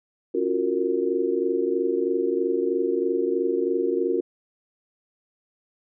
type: chord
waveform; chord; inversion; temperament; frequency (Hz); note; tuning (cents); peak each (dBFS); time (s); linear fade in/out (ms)
sine; Gb major seventh; second; just; 277.5 / 346.9 / 370 / 462.5; Db4 / F4 / Gb4 / Bb4; +2 / -12 / 0 / -14; -30 / -26 / -25 / -26; 0.34-4.21; 10
effects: none